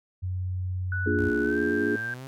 sine tone, 91.8 Hz, F#2, 13 cents flat, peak -27 dBFS, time 0.22-1.3 s, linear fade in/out 20 ms
sine tone with pitch glide, 1480 to 1577.1 Hz, F#6 to G6, 0 to +10 cents, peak -29 dBFS, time 0.92-2.14 s, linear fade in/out 2 ms, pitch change +110 cents, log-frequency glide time 1.42-1.59 s
sine chord, Bb dominant seventh, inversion none, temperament equal with one note detuned, 233.1 / 293.7 / 349.2 / 417.2 Hz, Bb3 / D4 / F4 / Ab4, 0 / 0 / 0 / +8 cents, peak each -30 / -28 / -30 / -28 dBFS, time 1.06-1.96 s, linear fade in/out 5 ms
sawtooth exponential sweep, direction up, 59 to 136.3 Hz, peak -34 dBFS, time 1.18-2.27 s, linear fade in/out 0 ms
effects none

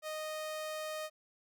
sawtooth tone, 620 Hz, D#5, 6 cents flat, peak -34 dBFS, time 0.02-1.1 s, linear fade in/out 50 ms, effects none

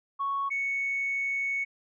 sine tone pair in turn, 1108.7 / 2217 Hz, C#6 / C#7, 0 / 0 cents, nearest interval octave, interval 1200 cents, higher second, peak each -26 dBFS, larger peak neither, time 0.19-0.5 / 0.5-1.65 s, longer second, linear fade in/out 20 ms, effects tanh soft clip ceiling -22 dBFS

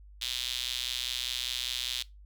sawtooth tone with high-pass filter, 125 Hz, B2, 21 cents sharp, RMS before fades -34 dBFS, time 0.21-2.03 s, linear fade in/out 10 ms, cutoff 3500 Hz, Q 3.9, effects noise-tail reverb RT60 0.2 s tail -20 dB re dry + added 50 Hz sine -49 dBFS peak until 2.25 s

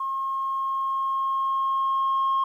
sine tone with level ramp, 1076 Hz, C6, 48 cents sharp, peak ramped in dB -25 to -18 dBFS, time 0-2.44 s, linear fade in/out 5 ms, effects tanh soft clip ceiling -18 dBFS + 10-bit

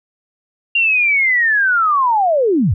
sine linear sweep, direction down, 2794 to 70.3 Hz, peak -11 dBFS, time 0.75-2.74 s, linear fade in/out 5 ms, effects none

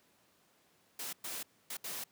white noise bursts at uneven times, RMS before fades -41 dBFS, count 4, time 0.99-1.13 / 1.24-1.43 / 1.7-1.77 / 1.84-2.04 s, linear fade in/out 5 ms, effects pink hiss -69 dBFS RMS until 2.11 s + high-pass 150 Hz 12 dB/octave

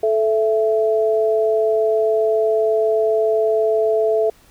sine tone pair together, 436.6 / 664.5 Hz, A4 / E5, -13 / +14 cents, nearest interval perfect fifth, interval 727 cents, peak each -16 / -18 dBFS, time 0.03-4.3 s, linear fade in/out 5 ms, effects pink hiss -52 dBFS RMS until 4.5 s

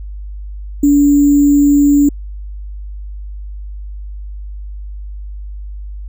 sine tone with sample-and-hold, 287.1 Hz, D4, 39 cents flat, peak -6 dBFS, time 0.83-2.09 s, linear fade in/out 5 ms, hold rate 7350 Hz, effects added 50 Hz sine -24 dBFS peak until 6.08 s

